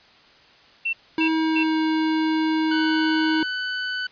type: tone bursts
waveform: sine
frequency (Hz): 2702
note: E7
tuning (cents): +42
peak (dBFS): -21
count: 3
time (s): 0.85-1.636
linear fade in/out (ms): 10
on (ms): 82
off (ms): 270
type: tone with pitch glide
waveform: square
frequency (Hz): 320 to 316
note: D#4 to D#4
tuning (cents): +49 to +27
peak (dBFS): -20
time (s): 1.18-3.43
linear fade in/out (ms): 2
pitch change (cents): -22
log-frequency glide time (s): 1.28-1.78
type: tone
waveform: sawtooth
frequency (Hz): 1500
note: F#6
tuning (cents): +23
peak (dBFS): -21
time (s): 2.71-4.07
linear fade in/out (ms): 5
effects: white hiss -52 dBFS RMS until 4.11 s + resampled to 11025 Hz